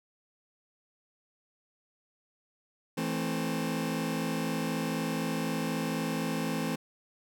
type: chord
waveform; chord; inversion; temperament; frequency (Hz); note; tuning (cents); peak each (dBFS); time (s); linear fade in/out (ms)
sawtooth; A minor; second; just; 165 / 220 / 264; E3 / A3 / C4; +2 / 0 / +16; -30; 2.97-6.76; 10
effects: none